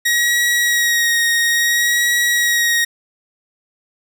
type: tone with vibrato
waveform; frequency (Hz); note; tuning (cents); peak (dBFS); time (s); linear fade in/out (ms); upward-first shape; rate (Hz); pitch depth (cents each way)
sawtooth; 1892; A#6; +25; -10; 0.05-2.85; 10; sine; 0.59; 22
effects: none